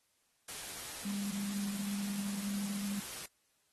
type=tone in noise; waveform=sine; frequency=200.9 Hz; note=G3; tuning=43 cents sharp; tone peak=-35 dBFS; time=1.05-3 s; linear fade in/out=5 ms; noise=white; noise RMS=-44 dBFS; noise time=0.48-3.26 s; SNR=+6 dB; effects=white hiss -75 dBFS RMS until 3.72 s + AAC 32 kbps